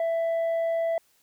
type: tone with tanh clipping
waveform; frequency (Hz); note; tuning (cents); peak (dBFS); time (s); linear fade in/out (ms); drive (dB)
sine; 663; E5; +10; -24; 0-0.98; 2; 3
effects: white hiss -65 dBFS RMS until 1.22 s